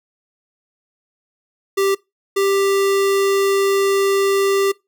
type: tone pair in turn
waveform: square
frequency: 392 / 393.8 Hz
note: G4 / G4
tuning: 0 / +8 cents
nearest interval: unison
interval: 8 cents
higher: second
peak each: -15 / -15 dBFS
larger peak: neither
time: 1.77-1.95 / 2.36-4.72 s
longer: second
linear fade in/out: 10 ms
effects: noise-tail reverb RT60 0.2 s tail -22 dB re dry